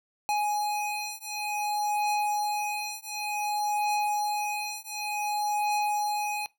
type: beating tone pair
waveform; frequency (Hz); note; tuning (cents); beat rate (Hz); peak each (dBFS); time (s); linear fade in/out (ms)
square; 834 / 834.55; G#5 / G#5; +7 / +8; 0.55; -31; 0.29-6.46; 0
effects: noise-tail reverb RT60 0.2 s tail -20 dB re dry